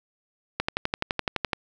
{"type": "click train", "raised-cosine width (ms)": 0.3, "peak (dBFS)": -8, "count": 12, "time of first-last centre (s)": [0.6, 1.532], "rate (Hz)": 11.8, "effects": []}